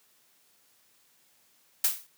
blue noise with exponential decay, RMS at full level -20 dBFS, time 1.84-2.07 s, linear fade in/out 5 ms, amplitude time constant 49 ms, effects white hiss -65 dBFS RMS until 2.17 s + high-pass 100 Hz 12 dB/octave

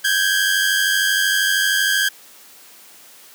sawtooth tone pair together, 1563 / 1655.9 Hz, G6 / G#6, -6 / -6 cents, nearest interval minor second, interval 100 cents, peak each -15 dBFS, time 0.04-2.09 s, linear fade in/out 10 ms, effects white hiss -45 dBFS RMS until 3.34 s + high-pass 200 Hz 12 dB/octave

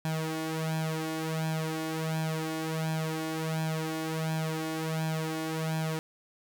sawtooth tone with flanger, 159.2 Hz, D#3, 40 cents sharp, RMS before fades -32 dBFS, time 0.05-5.99 s, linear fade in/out 0 ms, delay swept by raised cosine 1.2 to 2.8 ms, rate 1.4 Hz, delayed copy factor +0.8, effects none

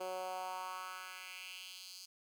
10% pulse tone with high-pass filter sweep, 185 Hz, F#3, in tune, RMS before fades -45 dBFS, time 0-2.06 s, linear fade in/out 10 ms, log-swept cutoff 470 to 5000 Hz, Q 2.6, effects none

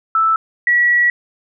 sine tone pair in turn, 1318.5 / 1931.4 Hz, E6 / B6, 0 / -39 cents, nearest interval perfect fifth, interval 661 cents, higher second, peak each -11 / -10 dBFS, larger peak second, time 0.15-0.36 / 0.67-1.1 s, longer second, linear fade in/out 2 ms, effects none

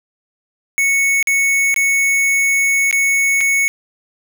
square tone with dropouts, 2212 Hz, C#7, 4 cents flat, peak -13 dBFS, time 0.78-3.68 s, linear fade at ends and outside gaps 0 ms, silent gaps 1.227-1.272 / 1.742-1.762 / 2.911-2.927 / 3.407-3.411 s, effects none

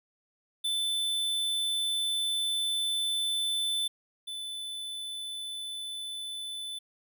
square tone pair in turn, 3520 / 3505 Hz, A7 / A7, 0 / -7 cents, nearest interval unison, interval 7 cents, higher first, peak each -28 / -36 dBFS, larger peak first, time 0.64-3.88 / 4.27-6.79 s, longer first, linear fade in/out 10 ms, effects none

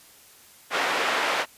white band-pass noise, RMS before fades -25 dBFS, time 0.7-1.46 s, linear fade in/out 50 ms, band 440 to 2000 Hz, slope 12 dB/octave, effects white hiss -52 dBFS RMS until 1.57 s + resampled to 32000 Hz

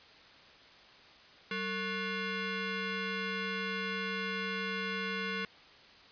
15% pulse ring-modulated tone, 644 Hz, E5, 41 cents flat, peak -24 dBFS, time 1.51-5.45 s, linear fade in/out 2 ms, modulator 835 Hz, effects white hiss -56 dBFS RMS until 6.11 s + resampled to 11025 Hz

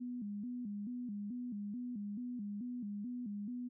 sine tone with vibrato, 224.4 Hz, A3, 34 cents sharp, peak -39 dBFS, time 0-3.69 s, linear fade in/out 20 ms, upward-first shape square, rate 2.3 Hz, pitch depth 160 cents each way, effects none

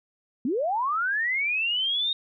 sine linear sweep, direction up, 220 to 3729 Hz, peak -23 dBFS, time 0.45-2.13 s, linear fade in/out 2 ms, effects none

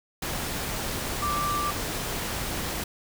sine tone in noise, 1174.7 Hz, D6, in tune, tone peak -26 dBFS, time 1.22-1.71 s, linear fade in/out 5 ms, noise pink, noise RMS -31 dBFS, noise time 0.22-2.84 s, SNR +2 dB, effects none

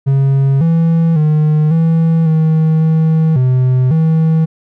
triangle tone with pitch steps, 136.6 / 165.1 / 152.9 / 163.6 / 158.6 / 159.7 / 128 / 160.4 Hz, C#3 / E3 / D#3 / E3 / D#3 / D#3 / C3 / E3, -25 / +3 / -30 / -13 / +33 / +45 / -38 / -47 cents, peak -6 dBFS, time 0.06-4.46 s, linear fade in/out 20 ms, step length 550 ms, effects none

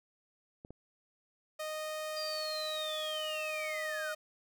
clicks, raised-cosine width 2 ms, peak -34 dBFS, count 2, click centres 0.649 / 0.706 s
sawtooth tone, 619 Hz, D#5, 9 cents flat, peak -33 dBFS, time 1.59-4.15 s, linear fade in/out 10 ms
sine linear sweep, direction down, 4850 to 1411 Hz, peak -38 dBFS, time 2.16-4.13 s, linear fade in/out 10 ms
effects none

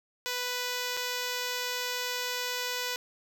5% pulse tone with dropouts, 494.8 Hz, B4, 3 cents sharp, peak -19 dBFS, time 0.26-2.96 s, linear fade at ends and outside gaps 0 ms, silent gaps 0.968-0.972 s, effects none

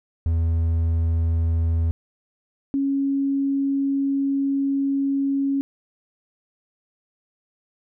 triangle / sine tone pair in turn, 82.41 / 275.9 Hz, E2 / C#4, 0 / -8 cents, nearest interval octave + major sixth, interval 2092 cents, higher second, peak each -16 / -19 dBFS, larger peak first, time 0.26-1.91 / 2.74-5.61 s, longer second, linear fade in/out 0 ms, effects none

